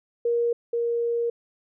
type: tone pair in turn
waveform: sine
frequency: 471.8 / 469.7 Hz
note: A#4 / A#4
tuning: +21 / +13 cents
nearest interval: unison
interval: 8 cents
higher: first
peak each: -20 / -22 dBFS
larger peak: first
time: 0.25-0.53 / 0.73-1.3 s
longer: second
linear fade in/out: 5 ms
effects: none